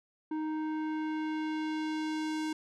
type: tone with low-pass filter sweep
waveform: square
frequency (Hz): 311.1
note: D#4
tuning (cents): 0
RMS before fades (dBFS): -34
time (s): 0.31-2.53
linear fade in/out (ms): 5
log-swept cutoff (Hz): 1000 to 7900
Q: 0.81
effects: none